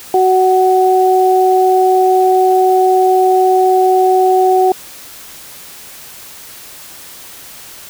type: tone pair together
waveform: sine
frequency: 373 / 746 Hz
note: F#4 / F#5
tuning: +14 / +14 cents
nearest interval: octave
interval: 1200 cents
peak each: -10 dBFS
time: 0.14-4.72 s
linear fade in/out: 2 ms
effects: white hiss -34 dBFS RMS until 7.89 s